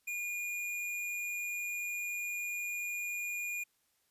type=tone; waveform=square; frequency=2431 Hz; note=D#7; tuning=41 cents flat; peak=-36 dBFS; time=0.07-3.64 s; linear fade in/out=10 ms; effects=white hiss -75 dBFS RMS until 4.1 s + resampled to 32000 Hz